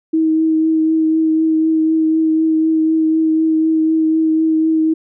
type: tone with vibrato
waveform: sine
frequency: 318.3 Hz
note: D#4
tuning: 39 cents sharp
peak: -11 dBFS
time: 0.13-4.94 s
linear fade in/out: 10 ms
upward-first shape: triangle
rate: 4 Hz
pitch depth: 17 cents each way
effects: none